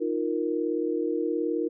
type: chord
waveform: sine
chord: Eb suspended second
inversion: none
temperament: just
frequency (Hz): 311.1 / 350 / 466.7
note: Eb4 / F4 / Bb4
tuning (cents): 0 / +4 / +2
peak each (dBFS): -29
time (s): 0-1.69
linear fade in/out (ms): 20
effects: none